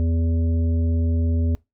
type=harmonic tone; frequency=82.6 Hz; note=E2; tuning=4 cents sharp; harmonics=1 / 3 / 5 / 7; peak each=-18 / -27 / -37 / -39 dBFS; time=0-1.55 s; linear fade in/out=0 ms; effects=noise-tail reverb RT60 0.2 s tail -22 dB re dry